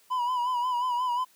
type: tone with vibrato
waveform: triangle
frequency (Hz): 987.8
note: B5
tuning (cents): 0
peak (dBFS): -23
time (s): 0.1-1.25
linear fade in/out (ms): 20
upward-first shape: sine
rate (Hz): 5.6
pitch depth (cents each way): 58
effects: white hiss -61 dBFS RMS until 1.35 s + high-pass 150 Hz 12 dB/octave